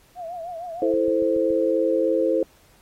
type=tone with vibrato; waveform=sine; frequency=687 Hz; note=F5; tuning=29 cents flat; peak=-30 dBFS; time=0.15-0.94 s; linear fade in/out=50 ms; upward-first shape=triangle; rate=6.5 Hz; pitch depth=120 cents each way
type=chord; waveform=sine; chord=A minor; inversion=second; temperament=equal; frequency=329.6 / 440 / 523.3 Hz; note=E4 / A4 / C5; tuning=0 / 0 / 0 cents; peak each=-23 / -24 / -21 dBFS; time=0.82-2.43 s; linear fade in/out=2 ms
type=click train; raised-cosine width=5 ms; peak=-31 dBFS; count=5; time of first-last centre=0.94-1.506 s; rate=7.07 Hz
effects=pink hiss -57 dBFS RMS until 2.81 s + AAC 48 kbps